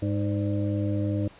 harmonic tone with a mistuned harmonic, 102.7 Hz, G#2, 19 cents flat, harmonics 1 / 2 / 3 / 5 / 6, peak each -26 / -33 / -29 / -37 / -37 dBFS, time 0.02-1.28 s, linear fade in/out 5 ms, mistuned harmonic 6, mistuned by -63 cents, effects pink hiss -52 dBFS RMS until 1.39 s + resampled to 8000 Hz

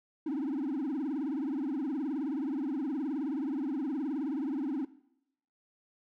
triangle tone with vibrato, 285.6 Hz, D4, 48 cents flat, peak -28 dBFS, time 0.26-4.85 s, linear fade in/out 5 ms, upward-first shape triangle, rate 19 Hz, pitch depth 270 cents each way, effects noise-tail reverb RT60 0.8 s tail -19 dB re dry + tanh soft clip ceiling -24 dBFS

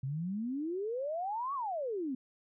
sine exponential two-way sweep, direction up then down, 127.7 to 1154 to 246.4 Hz, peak -33 dBFS, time 0.03-2.15 s, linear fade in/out 5 ms, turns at 1.54 s, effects none

